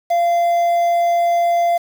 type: tone with quantisation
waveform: triangle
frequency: 689 Hz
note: F5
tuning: 24 cents flat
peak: -11 dBFS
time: 0.1-1.78 s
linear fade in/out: 10 ms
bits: 6
effects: none